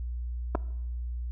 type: clicks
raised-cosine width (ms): 1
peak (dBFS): -14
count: 2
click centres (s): 0.55 / 0.553
effects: noise-tail reverb RT60 1.0 s tail -21 dB re dry + added 60 Hz sine -31 dBFS peak until 1.31 s